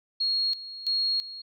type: tone with tremolo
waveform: sine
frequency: 4292 Hz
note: C8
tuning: 43 cents sharp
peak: -23 dBFS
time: 0.2-1.42 s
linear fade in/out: 10 ms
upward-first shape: square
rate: 1.5 Hz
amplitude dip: 80%
effects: none